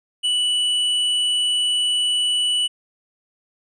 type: tone with tanh clipping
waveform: sine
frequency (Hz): 2960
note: F#7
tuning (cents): 0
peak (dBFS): -19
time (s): 0.23-2.68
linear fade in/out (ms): 20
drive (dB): 11
effects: resampled to 22050 Hz